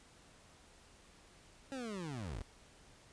25% pulse linear sweep, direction down, 277.2 to 35.53 Hz, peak -37 dBFS, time 1.72-2.42 s, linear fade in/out 0 ms, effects pink hiss -62 dBFS RMS until 3.12 s + resampled to 22050 Hz

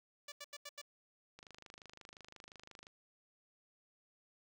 5% pulse tone bursts, 580 Hz, D5, 22 cents flat, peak -35 dBFS, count 5, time 0.28-0.816 s, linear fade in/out 5 ms, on 40 ms, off 84 ms
click train, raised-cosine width 0.2 ms, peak -36 dBFS, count 39, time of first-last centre 1.39-2.869 s, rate 25.7 Hz
effects none

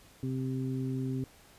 harmonic tone, 130.81 Hz, C3, in tune, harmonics 1 / 2 / 3, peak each -33 / -34 / -42 dBFS, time 0.23-1.24 s, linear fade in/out 2 ms, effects pink hiss -58 dBFS RMS until 1.58 s + resampled to 32000 Hz

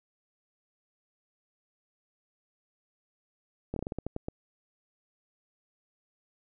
slowing click train, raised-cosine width 2 ms, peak -20 dBFS, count 10, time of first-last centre 3.74-4.284 s, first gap 23 ms, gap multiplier 1.23, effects none

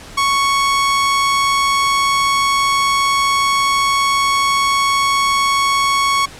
sawtooth tone, 1108.7 Hz, C#6, in tune, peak -9 dBFS, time 0.17-6.26 s, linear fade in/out 10 ms, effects pink hiss -36 dBFS RMS until 6.39 s + low-pass 9000 Hz 12 dB/octave

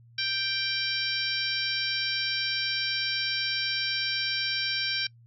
harmonic tone, 784 Hz, G5, in tune, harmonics 2 / 3 / 4 / 5 / 6 / 7, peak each -34 / -34 / -34 / -34 / -34 / -34 dBFS, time 0.18-5.07 s, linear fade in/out 5 ms, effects noise-tail reverb RT60 0.1 s tail -24 dB re dry + added 117 Hz sine -52 dBFS peak until 5.26 s

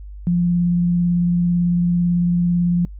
sine tone with vibrato, 174.61 Hz, F3, in tune, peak -14 dBFS, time 0.27-2.85 s, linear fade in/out 0 ms, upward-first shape sine, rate 18 Hz, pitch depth 13 cents each way, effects noise-tail reverb RT60 0.1 s tail -26 dB re dry + added 50 Hz sine -32 dBFS peak until 2.99 s

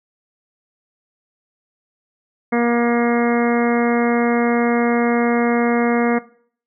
harmonic tone, 237.2 Hz, A#3, 30 cents sharp, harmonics 1 / 2 / 3 / 4 / 5 / 6 / 7 / 8 / 9, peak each -17 / -20 / -24 / -29 / -28 / -31 / -30 / -32 / -27 dBFS, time 2.52-6.19 s, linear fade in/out 10 ms, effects noise-tail reverb RT60 0.5 s tail -18 dB re dry

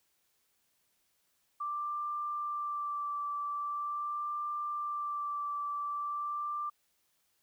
sine tone with vibrato, 1174.7 Hz, D6, in tune, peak -33 dBFS, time 1.6-6.7 s, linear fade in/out 10 ms, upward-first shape sine, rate 0.43 Hz, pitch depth 16 cents each way, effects white hiss -75 dBFS RMS until 7.42 s

